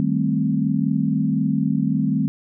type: chord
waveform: sine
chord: A half-diminished seventh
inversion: second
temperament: equal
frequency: 155.56 / 196 / 220 / 261.6 Hz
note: Eb3 / G3 / A3 / C4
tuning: 0 / 0 / 0 / 0 cents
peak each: -23 dBFS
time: 0-2.28 s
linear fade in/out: 0 ms
effects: none